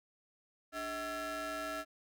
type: ring-modulated tone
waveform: 30% pulse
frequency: 349.2 Hz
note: F4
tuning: in tune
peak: -32 dBFS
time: 0.72-1.85 s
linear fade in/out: 50 ms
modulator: 991 Hz
effects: none